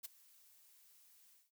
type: noise with ADSR envelope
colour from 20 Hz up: blue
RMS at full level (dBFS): -43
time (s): 0.03-1.51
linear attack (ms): 21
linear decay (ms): 13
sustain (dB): -23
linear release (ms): 180
effects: noise-tail reverb RT60 0.1 s tail -18 dB re dry